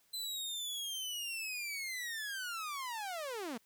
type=linear sweep; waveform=sawtooth; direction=down; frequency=4061 to 210 Hz; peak=-35 dBFS; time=0.13-3.58 s; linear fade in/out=10 ms; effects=white hiss -71 dBFS RMS until 3.65 s